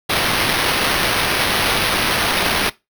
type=noise with sample-and-hold; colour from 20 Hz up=white; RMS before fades=-18 dBFS; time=0.09-2.7 s; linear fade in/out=10 ms; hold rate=7350 Hz; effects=noise-tail reverb RT60 0.2 s tail -19 dB re dry